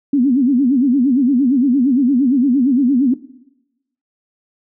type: tone with vibrato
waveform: sine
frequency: 261.6 Hz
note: C4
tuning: in tune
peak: -10 dBFS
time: 0.13-3.14 s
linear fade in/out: 5 ms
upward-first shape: sine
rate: 8.7 Hz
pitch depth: 180 cents each way
effects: noise-tail reverb RT60 0.9 s tail -17 dB re dry